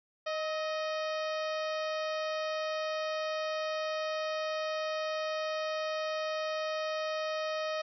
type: harmonic tone with a mistuned harmonic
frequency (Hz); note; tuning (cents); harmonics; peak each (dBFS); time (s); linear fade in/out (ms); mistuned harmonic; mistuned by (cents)
622.3; D#5; 0; 1 / 2 / 3 / 4 / 5 / 6 / 7 / 8 / 9; -33 / -39 / -43 / -45 / -47 / -49 / -50 / -51 / -52; 0.26-7.82; 10; 2; +36
effects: none